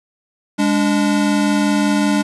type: tone pair together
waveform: square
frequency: 204.9 / 290.3 Hz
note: G#3 / D4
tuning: -23 / -20 cents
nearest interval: tritone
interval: 603 cents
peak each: -17 dBFS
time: 0.58-2.23 s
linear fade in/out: 20 ms
effects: resampled to 24000 Hz + 7-bit